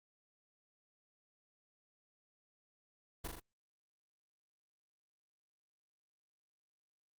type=noise with echo; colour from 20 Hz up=pink; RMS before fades=-40 dBFS; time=3.24-3.28 s; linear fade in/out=10 ms; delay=40 ms; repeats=3; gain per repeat=-3 dB; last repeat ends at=3.4 s; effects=Opus 32 kbps